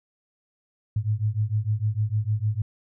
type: beating tone pair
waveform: sine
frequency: 103.7 / 110.3 Hz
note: G#2 / A2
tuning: -2 / +5 cents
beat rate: 6.6 Hz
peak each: -25 dBFS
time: 0.96-2.62 s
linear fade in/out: 5 ms
effects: none